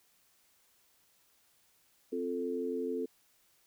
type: chord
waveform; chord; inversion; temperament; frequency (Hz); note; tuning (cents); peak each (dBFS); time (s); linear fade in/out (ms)
sine; F major; second; equal with one note detuned; 261.6 / 348.2 / 440; C4 / F4 / A4; 0 / -5 / 0; -37 / -39 / -35; 2.12-3.06; 10
effects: white hiss -69 dBFS RMS until 3.66 s